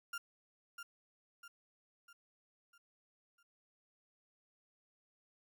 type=tone with echo; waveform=35% pulse; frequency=1396.9 Hz; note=F6; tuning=in tune; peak=-38 dBFS; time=0.13-0.18 s; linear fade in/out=5 ms; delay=650 ms; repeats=5; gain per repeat=-6 dB; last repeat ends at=3.43 s; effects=none